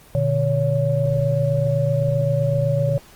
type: tone cluster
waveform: sine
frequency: 121.1 / 148.9 / 562 Hz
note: B2 / D3 / C#5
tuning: -34 / +24 / +24 cents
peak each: -21 dBFS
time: 0.15-2.98 s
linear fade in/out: 0 ms
effects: pink hiss -48 dBFS RMS until 3.15 s + Opus 24 kbps